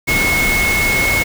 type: tone in noise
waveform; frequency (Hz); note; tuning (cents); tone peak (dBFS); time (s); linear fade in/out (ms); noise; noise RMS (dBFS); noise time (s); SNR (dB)
sine; 2182; C#7; -28; -14; 0.07-1.24; 20; pink; -19; 0.07-1.24; +2
effects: none